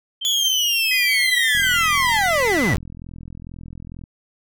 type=tone with pitch glide; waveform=sine; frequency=3136 to 3195 Hz; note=G7 to G7; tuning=0 to +32 cents; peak=-25 dBFS; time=0.21-2.2 s; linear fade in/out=10 ms; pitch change=+32 cents; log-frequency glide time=0.39-0.95 s
type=linear sweep; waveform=30% pulse; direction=down; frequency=3432 to 56.1 Hz; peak=-15 dBFS; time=0.25-2.77 s; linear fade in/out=0 ms
type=tone with vibrato; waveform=triangle; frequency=2000 Hz; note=B6; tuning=21 cents sharp; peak=-19 dBFS; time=0.91-2.74 s; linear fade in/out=5 ms; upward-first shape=triangle; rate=5.9 Hz; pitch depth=45 cents each way
type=click train; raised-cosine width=5 ms; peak=-24 dBFS; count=106; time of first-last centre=1.55-4.038 s; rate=42.2 Hz
effects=none